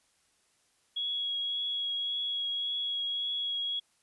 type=tone with vibrato; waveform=sine; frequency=3330 Hz; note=G#7; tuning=4 cents sharp; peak=-30 dBFS; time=0.96-3.8 s; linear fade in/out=10 ms; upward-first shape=triangle; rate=1.8 Hz; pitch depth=15 cents each way; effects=white hiss -70 dBFS RMS until 4.02 s + resampled to 24000 Hz